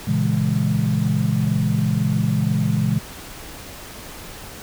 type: chord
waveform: sine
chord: A# half-diminished seventh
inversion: none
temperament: equal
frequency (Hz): 116.54 / 138.59 / 164.81 / 207.7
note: A#2 / C#3 / E3 / G#3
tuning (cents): 0 / 0 / 0 / 0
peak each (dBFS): -22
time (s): 0.07-2.99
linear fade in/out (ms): 10
effects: tanh soft clip ceiling -6 dBFS + pink hiss -37 dBFS RMS until 4.62 s